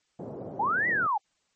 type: band-pass noise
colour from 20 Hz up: white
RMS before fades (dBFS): -39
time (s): 0.19-1.07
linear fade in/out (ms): 5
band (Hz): 110 to 580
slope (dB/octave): 24
type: linear two-way sweep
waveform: sine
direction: up then down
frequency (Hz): 764 to 2002 to 777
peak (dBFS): -23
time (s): 0.59-1.18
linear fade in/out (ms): 10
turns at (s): 0.88
effects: white hiss -73 dBFS RMS until 1.55 s + MP3 32 kbps